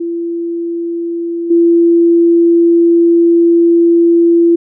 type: tone with level steps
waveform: sine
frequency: 338.9 Hz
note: E4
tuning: 48 cents sharp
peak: -15 / -5 dBFS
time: 0-4.56 s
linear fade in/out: 10 ms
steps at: 1.5 s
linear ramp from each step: 10 ms
effects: none